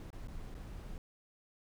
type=noise with dropouts; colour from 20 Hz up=brown; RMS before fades=-45 dBFS; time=0-0.98 s; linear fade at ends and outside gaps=1 ms; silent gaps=0.104-0.129 / 0.273-0.283 / 0.543-0.55 s; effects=none